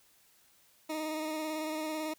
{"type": "tone with vibrato", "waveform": "20% pulse", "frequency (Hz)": 311.1, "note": "D#4", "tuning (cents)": 0, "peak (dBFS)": -29, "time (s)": [0.89, 2.14], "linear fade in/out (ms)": 10, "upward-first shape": "square", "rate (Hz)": 18, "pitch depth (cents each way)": 20, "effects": ["white hiss -65 dBFS RMS until 2.18 s"]}